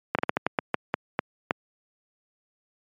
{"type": "slowing click train", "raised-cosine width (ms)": 0.5, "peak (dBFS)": -6, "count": 11, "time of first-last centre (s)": [0.15, 1.509], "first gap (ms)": 37, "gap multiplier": 1.27, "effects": ["high-pass 150 Hz 12 dB/octave", "MP3 96 kbps"]}